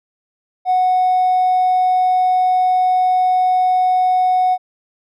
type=tone with hard clipping; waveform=sine; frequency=737 Hz; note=F#5; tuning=7 cents flat; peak=-12 dBFS; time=0.65-4.58 s; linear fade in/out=50 ms; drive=1 dB; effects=none